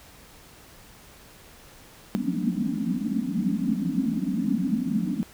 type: band-pass noise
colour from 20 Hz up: pink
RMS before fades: -26 dBFS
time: 2.15-5.23 s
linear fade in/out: 0 ms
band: 170 to 290 Hz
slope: 96 dB/octave
effects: pink hiss -50 dBFS RMS until 5.33 s